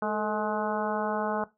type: harmonic tone with a mistuned harmonic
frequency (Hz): 211.7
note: G#3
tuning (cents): +33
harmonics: 1 / 2 / 3 / 4 / 5 / 6 / 7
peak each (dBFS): -33 / -33 / -33 / -33 / -36 / -37 / -38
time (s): 0.02-1.44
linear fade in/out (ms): 2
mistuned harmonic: 2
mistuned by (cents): +64
effects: noise-tail reverb RT60 0.2 s tail -17 dB re dry